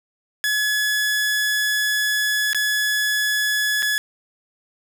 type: tone with dropouts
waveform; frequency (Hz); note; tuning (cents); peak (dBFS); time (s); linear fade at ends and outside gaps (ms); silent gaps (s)
sawtooth; 1700; G#6; +40; -15; 0.44-3.98; 0; 2.531-2.547 / 3.823-3.828
effects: none